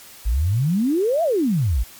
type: exponential two-way sweep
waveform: sine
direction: up then down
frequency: 49.4 to 698.5 to 49.4 Hz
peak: -16 dBFS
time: 0.25-1.84 s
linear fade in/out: 20 ms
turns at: 1.23 s
effects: white hiss -43 dBFS RMS until 1.99 s + MP3 96 kbps